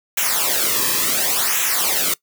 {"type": "noise with flanger", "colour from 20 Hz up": "white", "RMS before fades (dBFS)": -19, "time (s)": [0.17, 2.14], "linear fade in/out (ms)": 5, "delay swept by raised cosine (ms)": [0.21, 1.41], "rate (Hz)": 0.7, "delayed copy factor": -0.8, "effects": ["noise-tail reverb RT60 0.1 s tail -21 dB re dry"]}